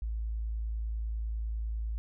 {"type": "tone", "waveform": "sine", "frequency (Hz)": 55, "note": "A1", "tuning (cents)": 0, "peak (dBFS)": -31, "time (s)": [0.02, 1.98], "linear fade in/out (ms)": 0, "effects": []}